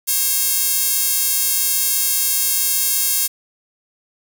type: tone with high-pass filter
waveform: sawtooth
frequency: 541 Hz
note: C#5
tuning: 42 cents flat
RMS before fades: -18 dBFS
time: 0.07-3.28 s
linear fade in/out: 20 ms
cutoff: 8600 Hz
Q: 0.64
effects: none